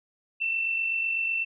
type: tone pair together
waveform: sine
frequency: 2637 / 2685 Hz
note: E7 / E7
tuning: 0 / +31 cents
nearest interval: unison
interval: 31 cents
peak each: -36 / -25 dBFS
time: 0.4-1.45 s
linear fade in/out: 20 ms
effects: none